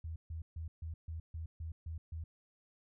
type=tone bursts; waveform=sine; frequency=81 Hz; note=E2; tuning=30 cents flat; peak=-39 dBFS; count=9; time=0.04-2.24 s; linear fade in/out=5 ms; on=120 ms; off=140 ms; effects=none